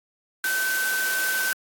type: tone in noise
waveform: sine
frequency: 1532 Hz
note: G6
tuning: 40 cents flat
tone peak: -23 dBFS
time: 0.44-1.53 s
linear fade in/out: 2 ms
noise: white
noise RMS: -29 dBFS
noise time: 0.44-1.53 s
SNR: +3 dB
effects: high-pass 300 Hz 12 dB/octave + AAC 64 kbps